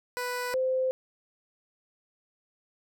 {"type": "tone pair in turn", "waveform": ["15% pulse", "sine"], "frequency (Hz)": [494.1, 518.2], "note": ["B4", "C5"], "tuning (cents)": [1, -17], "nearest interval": "minor second", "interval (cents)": 82, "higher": "second", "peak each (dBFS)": -24, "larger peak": "neither", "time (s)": [[0.17, 0.54], [0.54, 0.91]], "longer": "neither", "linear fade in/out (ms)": 0, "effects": []}